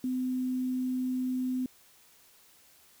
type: tone with quantisation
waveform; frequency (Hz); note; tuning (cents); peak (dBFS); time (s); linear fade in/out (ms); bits
sine; 255; C4; -44; -28; 0.04-1.66; 2; 9
effects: white hiss -60 dBFS RMS until 3 s